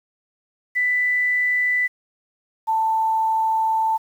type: tone pair in turn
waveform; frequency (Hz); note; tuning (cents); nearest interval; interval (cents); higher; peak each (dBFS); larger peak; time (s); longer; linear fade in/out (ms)
sine; 1987 / 887; B6 / A5; +10 / +14; octave + major second; 1396; first; -17 / -17; neither; 0.75-1.88 / 2.67-3.98; second; 20
effects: 8-bit